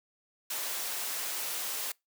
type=high-pass noise; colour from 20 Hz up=white; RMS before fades=-35 dBFS; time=0.5-1.92 s; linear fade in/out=5 ms; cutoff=400 Hz; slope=12 dB/octave; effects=noise-tail reverb RT60 0.2 s tail -25 dB re dry